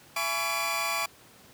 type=tone cluster; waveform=sawtooth; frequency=674 / 840 / 997 / 1133 / 2391 Hz; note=E5 / G#5 / B5 / C#6 / D7; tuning=+38 / +19 / +16 / +37 / +30 cents; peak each=-32 / -33 / -35 / -28 / -28 dBFS; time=0.16-1.06 s; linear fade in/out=5 ms; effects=pink hiss -54 dBFS RMS until 1.53 s + high-pass 100 Hz 12 dB/octave